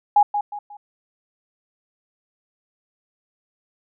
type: tone with echo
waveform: sine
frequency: 826 Hz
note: G#5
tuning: 10 cents flat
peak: -10 dBFS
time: 0.16-0.23 s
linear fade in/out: 5 ms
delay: 180 ms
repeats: 3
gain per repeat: -9 dB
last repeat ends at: 0.77 s
effects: none